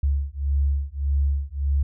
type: beating tone pair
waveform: sine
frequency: 69.3 / 71 Hz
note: C#2 / C#2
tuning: 0 / +42 cents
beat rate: 1.7 Hz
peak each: -23 dBFS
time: 0.03-1.83 s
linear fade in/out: 5 ms
effects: none